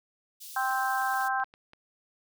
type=high-pass noise; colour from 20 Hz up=white; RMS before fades=-44 dBFS; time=0.4-1.29 s; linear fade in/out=20 ms; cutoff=3400 Hz; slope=24 dB/octave
type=harmonic tone; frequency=261.6 Hz; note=C4; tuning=in tune; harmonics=3 / 4 / 5 / 6; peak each=-29 / -32 / -35 / -31 dBFS; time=0.56-1.44 s; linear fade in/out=5 ms
type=clicks; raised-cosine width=0.3 ms; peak=-35 dBFS; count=8; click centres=0.709 / 1.019 / 1.138 / 1.211 / 1.4 / 1.444 / 1.539 / 1.734 s
effects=none